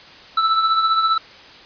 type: tone with tremolo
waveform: square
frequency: 1319 Hz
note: E6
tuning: 1 cent sharp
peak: -13 dBFS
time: 0.37-1.18 s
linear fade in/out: 5 ms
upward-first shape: triangle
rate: 15 Hz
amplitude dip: 55%
effects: white hiss -42 dBFS RMS until 1.65 s + resampled to 11025 Hz